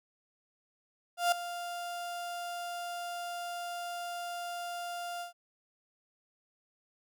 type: tone with ADSR envelope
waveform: 35% pulse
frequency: 698.5 Hz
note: F5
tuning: in tune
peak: -21 dBFS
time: 1.17-5.33 s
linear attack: 150 ms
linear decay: 4 ms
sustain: -14 dB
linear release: 120 ms
effects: none